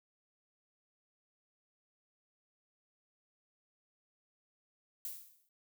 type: noise with exponential decay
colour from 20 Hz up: violet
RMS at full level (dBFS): -39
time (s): 5.05-5.49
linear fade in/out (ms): 1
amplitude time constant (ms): 94
effects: none